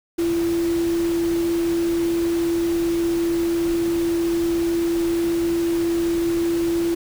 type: tone in noise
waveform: sine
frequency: 337.8 Hz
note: E4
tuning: 42 cents sharp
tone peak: -18 dBFS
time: 0.18-6.95 s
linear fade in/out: 10 ms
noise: pink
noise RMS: -34 dBFS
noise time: 0.18-6.95 s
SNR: +13 dB
effects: none